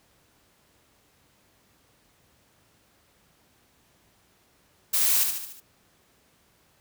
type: noise with echo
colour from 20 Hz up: blue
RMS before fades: -23 dBFS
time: 4.93-5.24 s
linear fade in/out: 10 ms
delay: 73 ms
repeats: 5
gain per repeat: -5 dB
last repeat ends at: 5.605 s
effects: pink hiss -63 dBFS RMS until 6.8 s + high-pass 60 Hz 12 dB/octave